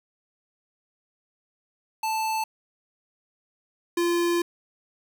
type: tone pair in turn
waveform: square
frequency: 880 / 344.7 Hz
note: A5 / F4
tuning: 0 / -23 cents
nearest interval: octave + major third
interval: 1623 cents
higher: first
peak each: -25 / -22 dBFS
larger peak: second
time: 2.03-2.44 / 3.97-4.42 s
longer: second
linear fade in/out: 5 ms
effects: 8-bit